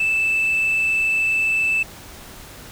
sine tone with frequency modulation, 2637 Hz, E7, in tune, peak -15 dBFS, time 0-1.83 s, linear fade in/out 5 ms, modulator 27.3 Hz, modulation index 0.41, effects tanh soft clip ceiling -14 dBFS + pink hiss -40 dBFS RMS until 2.71 s

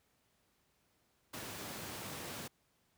pink high-pass noise, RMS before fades -45 dBFS, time 1.33-2.48 s, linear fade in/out 10 ms, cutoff 100 Hz, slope 12 dB/octave, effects pink hiss -75 dBFS RMS until 2.97 s + high-pass 60 Hz 12 dB/octave

